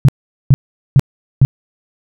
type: tone bursts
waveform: sine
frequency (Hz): 135.3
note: C#3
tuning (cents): -42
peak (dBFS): -3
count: 4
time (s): 0.05-1.45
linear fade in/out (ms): 0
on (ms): 35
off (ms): 420
effects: none